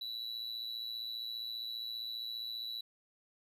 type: tone with amplitude modulation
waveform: triangle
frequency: 3939 Hz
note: B7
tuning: 5 cents flat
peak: -34 dBFS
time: 0.01-2.81 s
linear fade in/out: 5 ms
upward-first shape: sine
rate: 115 Hz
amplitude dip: 70%
effects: none